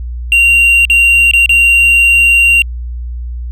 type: tone with dropouts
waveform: triangle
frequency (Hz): 2763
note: F7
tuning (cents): -19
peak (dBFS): -3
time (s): 0.32-2.62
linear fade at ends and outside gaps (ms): 1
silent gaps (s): 0.852-0.899 / 1.312-1.335 / 1.46-1.493
effects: added 60 Hz sine -18 dBFS peak until 3.51 s